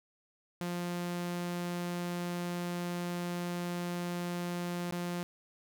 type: tone with dropouts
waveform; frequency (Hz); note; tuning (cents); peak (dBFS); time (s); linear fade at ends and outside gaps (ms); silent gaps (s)
sawtooth; 175.3; F3; +7; -30; 0.61-5.23; 0; 4.909-4.923
effects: none